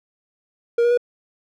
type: tone with pitch steps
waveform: triangle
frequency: 470.3 / 477.7 / 485.2 Hz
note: A#4 / A#4 / B4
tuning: +15 / +42 / -31 cents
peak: -12 dBFS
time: 0.78-0.975 s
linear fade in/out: 5 ms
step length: 65 ms
effects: none